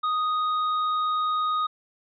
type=tone with tanh clipping; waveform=triangle; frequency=1244.5 Hz; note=D#6; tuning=in tune; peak=-24 dBFS; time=0.03-1.67 s; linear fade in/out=10 ms; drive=12 dB; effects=resampled to 11025 Hz